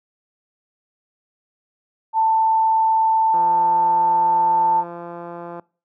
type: tone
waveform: sine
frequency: 888 Hz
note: A5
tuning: 16 cents sharp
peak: -14 dBFS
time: 2.13-4.84 s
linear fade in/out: 50 ms
type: click train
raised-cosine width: 1 ms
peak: -20 dBFS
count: 389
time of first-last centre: 3.34-5.596 s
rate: 172 Hz
effects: noise-tail reverb RT60 0.4 s tail -24 dB re dry + high-pass 200 Hz 12 dB/octave